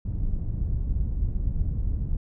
pink low-pass noise, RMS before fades -26 dBFS, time 0.05-2.17 s, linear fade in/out 5 ms, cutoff 100 Hz, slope 12 dB/octave, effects none

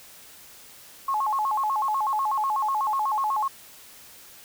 sine tone with vibrato, 962 Hz, B5, 46 cents flat, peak -22 dBFS, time 1.08-3.48 s, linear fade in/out 5 ms, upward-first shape square, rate 8.1 Hz, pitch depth 210 cents each way, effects white hiss -48 dBFS RMS until 4.44 s

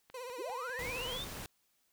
click train, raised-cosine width 0.3 ms, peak -36 dBFS, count 4, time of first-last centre 0.1-0.696 s, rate 5.03 Hz
30% pulse tone with vibrato, 498.4 Hz, B4, 16 cents sharp, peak -39 dBFS, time 0.14-1.18 s, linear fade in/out 5 ms, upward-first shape triangle, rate 16 Hz, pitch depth 100 cents each way
sine linear sweep, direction up, 275.3 to 3712 Hz, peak -39 dBFS, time 0.38-1.25 s, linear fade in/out 20 ms
pink noise, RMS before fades -44 dBFS, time 0.79-1.46 s, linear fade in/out 0 ms
effects white hiss -75 dBFS RMS until 1.92 s

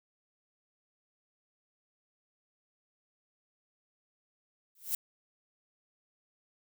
violet noise with exponential growth, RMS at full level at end -28 dBFS, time 4.75-4.95 s, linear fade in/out 2 ms, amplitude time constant 42 ms, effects none

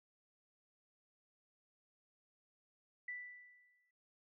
sine tone with exponential decay, 1975.5 Hz, B6, in tune, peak -40 dBFS, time 3.08-3.91 s, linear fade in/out 5 ms, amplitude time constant 180 ms, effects none

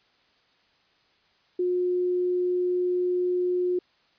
sine tone, 359.6 Hz, F#4, 49 cents flat, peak -22 dBFS, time 1.59-3.79 s, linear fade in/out 5 ms, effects white hiss -64 dBFS RMS until 4.18 s + resampled to 11025 Hz

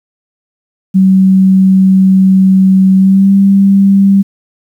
sine tone with pitch glide, 189.9 to 196.48 Hz, F#3 to G3, +45 to +4 cents, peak -3 dBFS, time 0.94-4.23 s, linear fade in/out 20 ms, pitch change +59 cents, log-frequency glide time 2.97-3.32 s, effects 7-bit

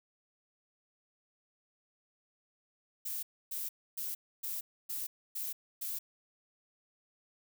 violet noise bursts, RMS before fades -38 dBFS, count 7, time 3.05-5.99 s, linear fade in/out 10 ms, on 180 ms, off 280 ms, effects none

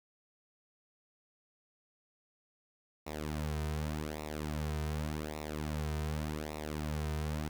sawtooth tone with flanger, 76.2 Hz, D#2, 36 cents flat, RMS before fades -37 dBFS, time 3.06-7.49 s, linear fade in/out 10 ms, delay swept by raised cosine 0.63 to 3.63 ms, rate 0.86 Hz, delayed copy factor -0.8, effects 9-bit

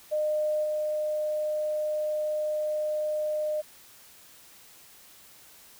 sine tone with level steps, 609 Hz, D#5, 37 cents flat, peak -24 / -26 dBFS, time 0.11-3.62 s, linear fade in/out 20 ms, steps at 0.63 s, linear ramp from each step 20 ms, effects white hiss -53 dBFS RMS until 5.79 s

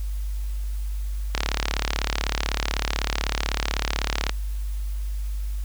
click train, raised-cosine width 0.2 ms, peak -5 dBFS, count 107, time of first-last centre 1.35-4.294 s, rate 36 Hz, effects added 50 Hz sine -25 dBFS peak until 5.64 s + white hiss -49 dBFS RMS until 5.64 s

